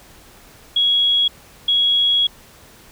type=tone bursts at uneven times; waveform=sine; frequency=3326 Hz; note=G#7; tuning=2 cents sharp; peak=-13 dBFS; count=2; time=0.76-1.28 / 1.68-2.27 s; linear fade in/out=5 ms; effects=pink hiss -46 dBFS RMS until 2.91 s